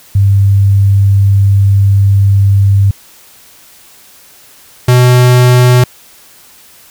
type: tone pair in turn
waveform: sine / square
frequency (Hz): 99 / 124.5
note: G2 / B2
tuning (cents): +18 / +14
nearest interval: major third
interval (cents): 396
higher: second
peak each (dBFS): -4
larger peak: neither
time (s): 0.15-2.91 / 4.88-5.84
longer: first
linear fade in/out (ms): 5
effects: white hiss -40 dBFS RMS until 6.9 s